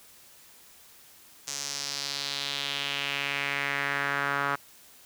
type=tone with band-pass filter sweep; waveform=sawtooth; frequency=140.9 Hz; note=C#3; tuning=29 cents sharp; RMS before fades=-31 dBFS; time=1.47-4.56 s; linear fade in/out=10 ms; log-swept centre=6400 to 1300 Hz; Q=2.7; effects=white hiss -54 dBFS RMS until 5.05 s